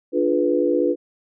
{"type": "chord", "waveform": "sine", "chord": "D diminished seventh", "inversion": "none", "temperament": "equal with one note detuned", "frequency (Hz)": [293.7, 349.2, 423.8, 493.9], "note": ["D4", "F4", "Ab4", "Cb5"], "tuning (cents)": [0, 0, 35, 0], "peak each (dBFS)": [-22, -21, -25, -21], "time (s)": [0.12, 0.96], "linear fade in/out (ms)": 50, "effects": []}